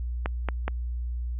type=clicks; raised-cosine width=0.5 ms; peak=-13 dBFS; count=3; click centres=0.259 / 0.487 / 0.68 s; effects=added 60 Hz sine -28 dBFS peak until 1.39 s + resampled to 8000 Hz